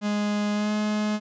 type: tone with pitch glide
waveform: 45% pulse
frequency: 207.7 to 211.5 Hz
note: G#3 to G#3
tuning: 0 to +32 cents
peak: -23 dBFS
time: 0.01-1.2 s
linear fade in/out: 50 ms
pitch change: +32 cents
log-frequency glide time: 0.53-0.72 s
effects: resampled to 16000 Hz